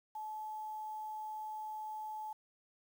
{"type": "tone with quantisation", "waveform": "sine", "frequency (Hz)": 861, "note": "A5", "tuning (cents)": -38, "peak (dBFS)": -40, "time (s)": [0.15, 2.33], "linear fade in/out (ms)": 5, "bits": 10, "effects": []}